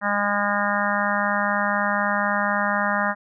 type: harmonic tone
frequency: 204 Hz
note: G#3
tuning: 31 cents flat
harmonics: 1 / 3 / 4 / 5 / 6 / 7 / 8 / 9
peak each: -28 / -28 / -28 / -28 / -28 / -28 / -28 / -28 dBFS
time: 0.01-3.15 s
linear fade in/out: 50 ms
effects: none